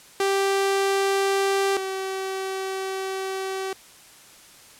sawtooth tone pair in turn, 392 / 383 Hz, G4 / G4, 0 / -40 cents, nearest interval unison, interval 40 cents, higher first, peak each -16 / -23 dBFS, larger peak first, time 0.2-1.77 / 1.77-3.73 s, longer second, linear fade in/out 2 ms, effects white hiss -49 dBFS RMS until 4.79 s + low-pass 11000 Hz 12 dB/octave

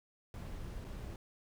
brown noise with dropouts, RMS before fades -44 dBFS, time 0.34-1.16 s, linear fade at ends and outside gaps 1 ms, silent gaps 0.844-0.848 s, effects none

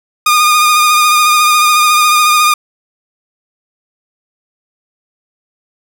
sawtooth tone with vibrato, 1221 Hz, D#6, 33 cents flat, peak -3 dBFS, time 0.26-2.54 s, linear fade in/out 5 ms, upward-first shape triangle, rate 14 Hz, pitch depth 30 cents each way, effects none

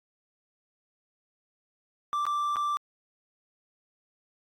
triangle tone with dropouts, 1174.7 Hz, D6, in tune, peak -24 dBFS, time 2.13-2.77 s, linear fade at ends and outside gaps 0 ms, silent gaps 2.254-2.266 / 2.559-2.567 s, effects AAC 64 kbps

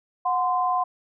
sine tone pair together, 731 / 1033.8 Hz, F#5 / C6, -21 / -21 cents, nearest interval tritone, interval 600 cents, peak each -23 dBFS, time 0.25-0.84 s, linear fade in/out 10 ms, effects none

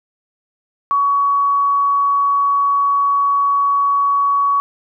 sine tone, 1125 Hz, C#6, 25 cents sharp, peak -12 dBFS, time 0.91-4.6 s, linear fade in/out 0 ms, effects none

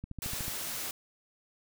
click train, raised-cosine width 5 ms, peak -27 dBFS, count 7, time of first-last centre 0.04-0.481 s, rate 13.6 Hz
white noise, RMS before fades -37 dBFS, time 0.22-0.91 s, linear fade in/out 2 ms
effects none

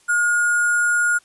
sine tone with sample-and-hold, 1429 Hz, F6, 39 cents sharp, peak -15 dBFS, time 0.08-1.19 s, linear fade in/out 20 ms, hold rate 8820 Hz, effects white hiss -56 dBFS RMS until 1.24 s + resampled to 24000 Hz

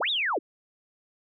sine linear two-way sweep, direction up then down, 233.1 to 3857 to 233.1 Hz, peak -24 dBFS, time 0-0.39 s, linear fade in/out 10 ms, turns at 0.1 s, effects none

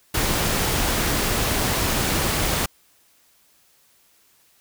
pink noise, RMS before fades -22 dBFS, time 0.14-2.66 s, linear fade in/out 5 ms, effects white hiss -59 dBFS RMS until 4.6 s

